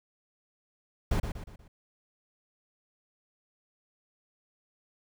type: noise with echo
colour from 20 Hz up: brown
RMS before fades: -26 dBFS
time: 1.11-1.2 s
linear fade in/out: 5 ms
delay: 120 ms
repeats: 4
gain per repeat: -7 dB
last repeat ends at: 1.68 s
effects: none